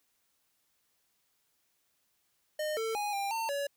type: tone with pitch steps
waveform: square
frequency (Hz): 611 / 447.1 / 827 / 796 / 904 / 566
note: D#5 / A4 / G#5 / G5 / A5 / C#5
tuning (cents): -32 / +28 / -8 / +26 / +47 / +36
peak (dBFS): -32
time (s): 2.59-3.67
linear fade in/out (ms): 5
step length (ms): 180
effects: white hiss -75 dBFS RMS until 3.76 s